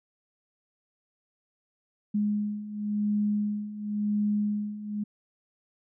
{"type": "beating tone pair", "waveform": "sine", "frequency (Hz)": [207.6, 208.54], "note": ["G#3", "G#3"], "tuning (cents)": [0, 7], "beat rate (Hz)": 0.94, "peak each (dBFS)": [-31, -27], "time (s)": [2.14, 5.04], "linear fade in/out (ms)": 10, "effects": []}